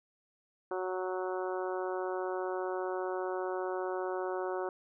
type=harmonic tone; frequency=185 Hz; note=F#3; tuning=in tune; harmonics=2 / 3 / 4 / 5 / 6 / 7 / 8; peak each=-35 / -39 / -41 / -43 / -45 / -46 / -47 dBFS; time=0.71-4.69 s; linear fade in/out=2 ms; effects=none